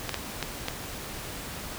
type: clicks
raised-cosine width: 0.2 ms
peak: -11 dBFS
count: 4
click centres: 0.093 / 0.143 / 0.427 / 0.684 s
effects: pink hiss -38 dBFS RMS until 1.78 s